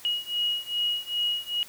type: beating tone pair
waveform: sine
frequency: 2895 / 2897.5 Hz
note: F#7 / F#7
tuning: -38 / -37 cents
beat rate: 2.5 Hz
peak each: -28 / -29 dBFS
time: 0.05-1.63 s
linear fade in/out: 0 ms
effects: white hiss -48 dBFS RMS until 1.68 s